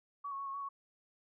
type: tone with pitch steps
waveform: sine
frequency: 1135 / 1098 / 1112 / 1091 / 1122 / 1107 Hz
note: C#6 / C#6 / C#6 / C#6 / C#6 / C#6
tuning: +41 / -17 / +5 / -28 / +21 / -3 cents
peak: -38 dBFS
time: 0.24-0.69 s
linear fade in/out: 10 ms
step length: 75 ms
effects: none